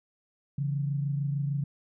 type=tone pair together; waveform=sine; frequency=140.18 / 166.8 Hz; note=C#3 / E3; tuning=+20 / +21 cents; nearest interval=minor third; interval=301 cents; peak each=-27 / -36 dBFS; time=0.58-1.64 s; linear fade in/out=5 ms; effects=none